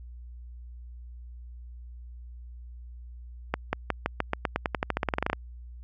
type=accelerating click train; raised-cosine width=0.5 ms; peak=-10 dBFS; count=21; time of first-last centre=3.54-5.331 s; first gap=190 ms; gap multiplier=0.91; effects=added 60 Hz sine -41 dBFS peak until 5.83 s